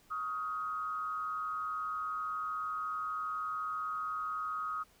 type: tone with frequency modulation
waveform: sine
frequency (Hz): 1256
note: D#6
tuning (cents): +16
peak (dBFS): -34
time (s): 0.1-4.84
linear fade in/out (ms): 20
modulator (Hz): 136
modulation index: 0.58
effects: pink hiss -65 dBFS RMS until 5 s